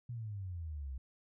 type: exponential sweep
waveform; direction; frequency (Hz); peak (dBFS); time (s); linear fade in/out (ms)
sine; down; 123.47 to 63.3; -39; 0.09-0.98; 5
effects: none